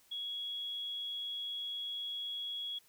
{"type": "tone", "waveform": "sine", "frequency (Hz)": 3336, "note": "G#7", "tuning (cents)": 7, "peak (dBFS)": -37, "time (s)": [0.11, 2.79], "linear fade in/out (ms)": 10, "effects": ["white hiss -66 dBFS RMS until 2.88 s"]}